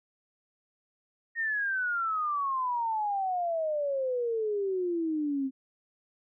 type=exponential sweep; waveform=sine; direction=down; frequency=1864.7 to 261.6 Hz; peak=-27 dBFS; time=1.35-5.51 s; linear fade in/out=50 ms; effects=none